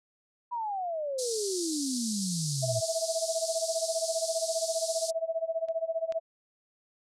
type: exponential sweep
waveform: sine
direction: down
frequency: 987.8 to 110.3 Hz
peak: -30 dBFS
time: 0.51-2.81 s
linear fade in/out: 20 ms
type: band-pass noise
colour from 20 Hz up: pink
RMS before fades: -36 dBFS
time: 1.18-5.11 s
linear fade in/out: 10 ms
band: 4300 to 9900 Hz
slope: 48 dB/octave
type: tone with tremolo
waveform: sine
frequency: 654 Hz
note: E5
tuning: 14 cents flat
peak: -25 dBFS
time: 2.62-6.2 s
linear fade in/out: 20 ms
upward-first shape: sine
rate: 15 Hz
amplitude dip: 90%
type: clicks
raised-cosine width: 0.2 ms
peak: -35 / -26 dBFS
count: 2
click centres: 5.686 / 6.123 s
effects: none